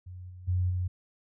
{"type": "tone with level steps", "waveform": "sine", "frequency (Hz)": 90.7, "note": "F#2", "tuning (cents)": -34, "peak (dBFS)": [-40, -43, -24, -27], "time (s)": [0.06, 0.88], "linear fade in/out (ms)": 10, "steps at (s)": [0.29, 0.47, 0.69], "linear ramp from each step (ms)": 20, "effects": []}